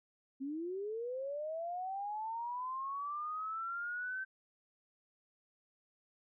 sine linear sweep, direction up, 261.3 to 1552 Hz, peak -37 dBFS, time 0.4-4.25 s, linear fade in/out 20 ms, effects none

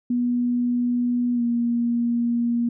sine tone with pitch glide, 243.4 to 236.7 Hz, B3 to A#3, -25 to +27 cents, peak -19 dBFS, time 0.1-2.69 s, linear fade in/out 5 ms, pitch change -48 cents, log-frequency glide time 1.34-1.42 s, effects none

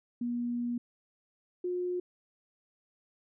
sine tone pair in turn, 240.3 / 358.7 Hz, B3 / F4, -47 / +46 cents, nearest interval perfect fifth, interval 693 cents, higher second, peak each -30 / -30 dBFS, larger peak neither, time 0.21-0.78 / 1.64-2 s, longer first, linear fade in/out 5 ms, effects none

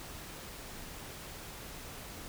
silence, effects pink hiss -46 dBFS RMS until 2.28 s

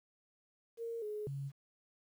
sine tone with pitch steps, 462 / 422.1 / 138.8 Hz, A#4 / G#4 / C#3, -16 / +28 / +3 cents, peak -38 dBFS, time 0.77-1.52 s, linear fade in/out 50 ms, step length 250 ms, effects 11-bit

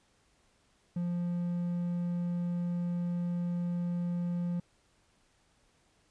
triangle tone, 174.61 Hz, F3, in tune, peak -28 dBFS, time 0.96-4.6 s, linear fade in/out 5 ms, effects pink hiss -69 dBFS RMS until 6.1 s + resampled to 22050 Hz

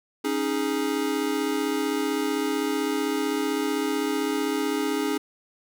square chord, C# suspended second, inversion none, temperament equal with one note detuned, 275.4 / 311.1 / 415.3 Hz, C#4 / D#4 / G#4, -11 / 0 / 0 cents, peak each -29 dBFS, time 0.24-5.18 s, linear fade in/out 10 ms, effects none

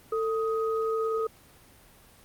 sine tone pair together, 446.2 / 1253.3 Hz, A4 / D#6, +24 / +12 cents, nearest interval octave + tritone, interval 1788 cents, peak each -26 / -32 dBFS, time 0.12-1.27 s, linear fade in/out 5 ms, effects pink hiss -55 dBFS RMS until 2.24 s + Opus 32 kbps

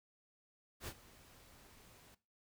pink noise with ADSR envelope, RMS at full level -44 dBFS, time 0.8-2.15 s, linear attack 72 ms, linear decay 62 ms, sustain -18 dB, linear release 8 ms, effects noise-tail reverb RT60 0.3 s tail -18 dB re dry

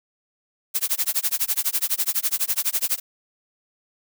blue noise with tremolo, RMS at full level -20 dBFS, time 0.74-3 s, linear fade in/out 20 ms, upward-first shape sine, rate 12 Hz, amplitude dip 100%, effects none

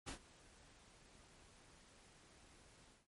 pink noise with ADSR envelope, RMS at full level -45 dBFS, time 0.06-3.07 s, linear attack 24 ms, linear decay 98 ms, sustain -20 dB, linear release 170 ms, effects MP3 48 kbps

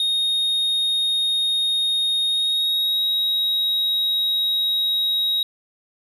triangle tone with pitch glide, 3715 to 3804 Hz, A#7 to A#7, -7 to +34 cents, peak -17 dBFS, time 0-5.43 s, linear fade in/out 2 ms, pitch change +41 cents, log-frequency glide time 2.27-3.03 s, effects none

